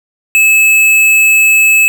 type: tone with tanh clipping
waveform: sine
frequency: 2600 Hz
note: E7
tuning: 24 cents flat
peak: -6 dBFS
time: 0.35-1.88 s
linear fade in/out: 0 ms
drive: 17 dB
effects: none